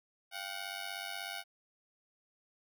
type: ring-modulated tone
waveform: 10% pulse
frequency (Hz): 740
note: F#5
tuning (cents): 0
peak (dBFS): -28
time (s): 0.31-1.44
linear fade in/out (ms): 50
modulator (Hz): 48.2
effects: none